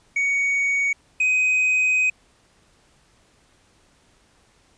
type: tone pair in turn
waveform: triangle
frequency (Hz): 2238 / 2512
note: C#7 / D#7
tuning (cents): +16 / +16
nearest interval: major second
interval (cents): 200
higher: second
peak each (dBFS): -17 / -15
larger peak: second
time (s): 0.16-0.93 / 1.2-2.1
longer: second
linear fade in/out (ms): 5
effects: pink hiss -59 dBFS RMS until 4.77 s + resampled to 22050 Hz